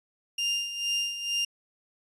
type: tone with tremolo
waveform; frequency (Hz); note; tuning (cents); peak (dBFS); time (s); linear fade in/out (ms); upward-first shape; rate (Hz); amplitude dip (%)
30% pulse; 2800; F7; +4; -22; 0.38-1.45; 5; sine; 2.2; 65
effects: resampled to 24000 Hz